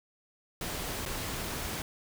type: noise with dropouts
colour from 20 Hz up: pink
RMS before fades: -36 dBFS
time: 0.61-1.82 s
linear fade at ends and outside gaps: 2 ms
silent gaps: 1.054-1.06 s
effects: none